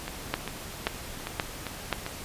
two click trains, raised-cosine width 0.3 ms, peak -9 / -17 dBFS, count 4 / 6, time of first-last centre 0.34-1.927 / 0.08-2.064 s, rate 1.89 / 2.52 Hz, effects pink hiss -40 dBFS RMS until 2.24 s + resampled to 32000 Hz

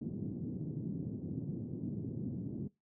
pink band-pass noise, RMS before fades -40 dBFS, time 0.01-2.68 s, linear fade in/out 5 ms, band 120 to 300 Hz, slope 24 dB/octave, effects noise-tail reverb RT60 0.2 s tail -21 dB re dry

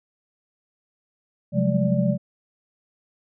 sine tone cluster, 133.5 / 178.1 / 190.5 / 207.6 / 583 Hz, C3 / F3 / G3 / G#3 / D5, +35 / +34 / -49 / 0 / -13 cents, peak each -24 / -23 / -26 / -24 / -27 dBFS, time 1.52-2.18 s, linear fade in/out 50 ms, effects none

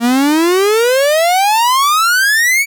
45% pulse exponential sweep, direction up, 230 to 2298 Hz, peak -9 dBFS, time 0-2.66 s, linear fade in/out 50 ms, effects none

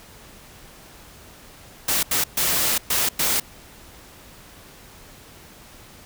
white noise bursts at uneven times, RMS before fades -21 dBFS, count 5, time 1.88-2.03 / 2.11-2.24 / 2.37-2.78 / 2.9-3.09 / 3.19-3.4 s, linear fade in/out 5 ms, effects pink hiss -46 dBFS RMS until 6.05 s

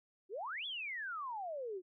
sine exponential two-way sweep, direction up then down, 348.2 to 3498 to 348.2 Hz, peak -39 dBFS, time 0.29-1.82 s, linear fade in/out 50 ms, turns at 0.66 s, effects none

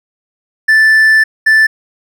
triangle tone bursts at uneven times, 1760 Hz, A6, in tune, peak -3 dBFS, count 2, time 0.68-1.24 / 1.46-1.67 s, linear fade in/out 10 ms, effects none

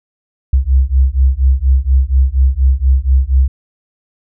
sine beating tone pair, 64 / 68.2 Hz, C2 / C#2, -38 / -28 cents, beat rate 4.2 Hz, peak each -11 dBFS, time 0.53-3.48 s, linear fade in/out 5 ms, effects none

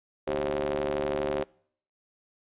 sawtooth ring-modulated tone, 72.3 Hz, D2, 27 cents flat, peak -20 dBFS, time 0.27-1.44 s, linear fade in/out 10 ms, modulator 460 Hz, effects noise-tail reverb RT60 0.6 s tail -25 dB re dry + resampled to 8000 Hz

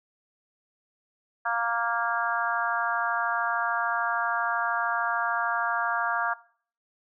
harmonic tone, 233.1 Hz, A#3, in tune, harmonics 3 / 4 / 5 / 6 / 7, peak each -31 / -31 / -31 / -31 / -31 dBFS, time 1.45-6.34 s, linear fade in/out 10 ms, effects noise-tail reverb RT60 0.5 s tail -19 dB re dry

